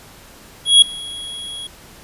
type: tone with ADSR envelope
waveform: square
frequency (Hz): 3322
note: G#7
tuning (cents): 0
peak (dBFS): -4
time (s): 0.65-1.67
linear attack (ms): 170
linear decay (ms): 3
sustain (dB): -24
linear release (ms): 3
effects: pink hiss -43 dBFS RMS until 2.03 s + resampled to 32000 Hz